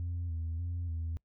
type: tone with vibrato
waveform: sine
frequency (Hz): 84.2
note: E2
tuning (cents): +37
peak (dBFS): -31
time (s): 0-1.17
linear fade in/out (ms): 0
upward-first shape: square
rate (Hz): 1.7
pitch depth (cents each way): 47
effects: noise-tail reverb RT60 0.1 s tail -25 dB re dry + tanh soft clip ceiling -31 dBFS